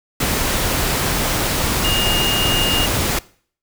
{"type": "tone in noise", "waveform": "sine", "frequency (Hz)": 2841, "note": "F7", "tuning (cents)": 29, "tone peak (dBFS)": -19, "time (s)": [1.84, 2.86], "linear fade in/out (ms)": 5, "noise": "pink", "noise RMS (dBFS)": -19, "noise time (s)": [0.2, 3.19], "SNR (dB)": -3, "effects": ["noise-tail reverb RT60 0.5 s tail -21 dB re dry"]}